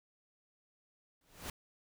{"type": "noise with exponential growth", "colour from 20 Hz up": "pink", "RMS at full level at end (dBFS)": -39, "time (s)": [1.21, 1.5], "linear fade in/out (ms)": 2, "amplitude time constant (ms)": 63, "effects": []}